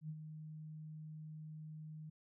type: tone with ADSR envelope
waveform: sine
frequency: 155.1 Hz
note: D#3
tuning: 5 cents flat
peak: -40 dBFS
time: 0.01-2.1 s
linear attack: 83 ms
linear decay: 53 ms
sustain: -7 dB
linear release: 9 ms
effects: none